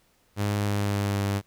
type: tone with pitch glide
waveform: sawtooth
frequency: 102.6 to 99.79 Hz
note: G#2 to G2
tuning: -21 to +31 cents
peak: -20 dBFS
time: 0.36-1.42 s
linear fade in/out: 50 ms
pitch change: -48 cents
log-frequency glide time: 0.65-1.24 s
effects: pink hiss -65 dBFS RMS until 1.46 s